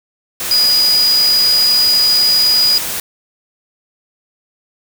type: tone in noise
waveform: sine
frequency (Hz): 4916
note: D#8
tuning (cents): -22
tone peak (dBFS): -9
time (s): 0.51-2.78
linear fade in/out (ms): 2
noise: white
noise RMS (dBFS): -21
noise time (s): 0.4-3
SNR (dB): +9
effects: none

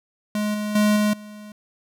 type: tone with level steps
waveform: square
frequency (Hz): 210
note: G#3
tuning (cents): +19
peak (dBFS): -22 / -25 / -16 / -18 / -38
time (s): 0.35-1.52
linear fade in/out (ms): 2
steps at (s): 0.54 / 0.75 / 0.96 / 1.13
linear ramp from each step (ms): 5
effects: none

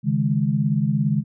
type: chord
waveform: sine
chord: C# suspended second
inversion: none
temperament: just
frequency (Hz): 138.59 / 155.92 / 207.9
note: C#3 / D#3 / G#3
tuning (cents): 0 / +4 / +2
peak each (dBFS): -22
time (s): 0.03-1.24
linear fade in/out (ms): 50
effects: none

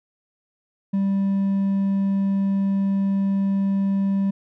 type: tone with hard clipping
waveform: triangle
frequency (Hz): 196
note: G3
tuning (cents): 0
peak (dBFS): -19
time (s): 0.93-4.31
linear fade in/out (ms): 10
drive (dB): 5
effects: none

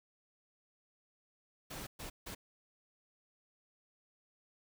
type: noise bursts at uneven times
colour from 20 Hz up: pink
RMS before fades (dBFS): -45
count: 3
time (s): 1.7-1.87 / 1.99-2.1 / 2.26-2.35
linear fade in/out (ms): 10
effects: none

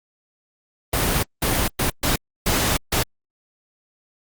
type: noise bursts at uneven times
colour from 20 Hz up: pink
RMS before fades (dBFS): -20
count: 6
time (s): 0.93-1.23 / 1.42-1.68 / 1.79-1.9 / 2.03-2.16 / 2.46-2.77 / 2.92-3.03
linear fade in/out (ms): 5
effects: Opus 32 kbps

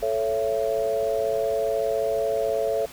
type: chord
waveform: sine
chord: A major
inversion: none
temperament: equal with one note detuned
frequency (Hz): 440 / 554.4 / 670.4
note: A4 / C#5 / E5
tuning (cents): 0 / 0 / +29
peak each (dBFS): -26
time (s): 0.02-2.86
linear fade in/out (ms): 10
effects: pink hiss -43 dBFS RMS until 2.92 s

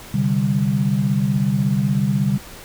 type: chord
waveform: sine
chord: C suspended second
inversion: none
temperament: just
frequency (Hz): 130.81 / 147.16 / 196.22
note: C3 / D3 / G3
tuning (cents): 0 / +4 / +2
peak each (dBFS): -21 / -21 / -19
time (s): 0.14-2.38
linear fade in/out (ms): 5
effects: pink hiss -39 dBFS RMS until 2.64 s

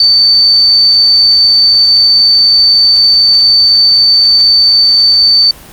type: tone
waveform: sine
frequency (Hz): 4552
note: C#8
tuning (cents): +45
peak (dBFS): -3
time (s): 0-5.51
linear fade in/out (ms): 2
effects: pink hiss -33 dBFS RMS until 5.72 s + Opus 32 kbps

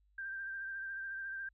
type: tone with vibrato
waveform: sine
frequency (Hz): 1577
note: G6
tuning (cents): +10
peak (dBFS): -39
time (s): 0.18-1.49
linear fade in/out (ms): 5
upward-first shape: sine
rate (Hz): 14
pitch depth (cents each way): 27
effects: added 50 Hz sine -68 dBFS peak until 1.53 s

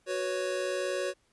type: chord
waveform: square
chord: F# suspended fourth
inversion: none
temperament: equal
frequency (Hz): 370 / 493.9 / 554.4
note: F#4 / B4 / C#5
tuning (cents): 0 / 0 / 0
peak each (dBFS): -35 / -38 / -33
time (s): 0.06-1.14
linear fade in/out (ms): 50
effects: pink hiss -70 dBFS RMS until 1.32 s + resampled to 24000 Hz

